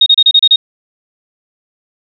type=tone bursts; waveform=sine; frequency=3729 Hz; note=A#7; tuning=in tune; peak=-3 dBFS; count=7; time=0.01-0.56 s; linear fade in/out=5 ms; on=52 ms; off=31 ms; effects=none